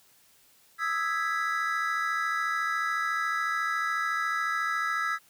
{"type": "chord", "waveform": "triangle", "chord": "E major seventh", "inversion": "third", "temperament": "equal", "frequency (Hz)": [1244.5, 1318.5, 1661.2, 1975.5], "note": ["D#6", "E6", "G#6", "B6"], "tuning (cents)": [0, 0, 0, 0], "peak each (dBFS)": [-34, -28, -30, -32], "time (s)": [0.78, 5.19], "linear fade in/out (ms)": 50, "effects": ["white hiss -61 dBFS RMS until 5.29 s"]}